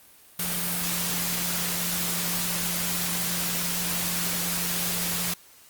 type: tone in noise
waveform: sine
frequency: 174.61 Hz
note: F3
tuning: in tune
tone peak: -34 dBFS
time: 0.39-5.34 s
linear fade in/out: 5 ms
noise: white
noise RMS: -28 dBFS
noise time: 0.39-5.34 s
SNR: -9 dB
effects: white hiss -53 dBFS RMS until 5.69 s + Opus 32 kbps